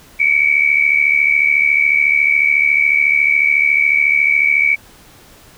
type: tone pair together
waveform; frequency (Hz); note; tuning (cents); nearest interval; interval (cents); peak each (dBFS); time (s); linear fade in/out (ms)
sine; 2238 / 2312; C#7 / D7; +16 / -28; minor second; 56; -13; 0.19-4.76; 20
effects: pink hiss -44 dBFS RMS until 5.57 s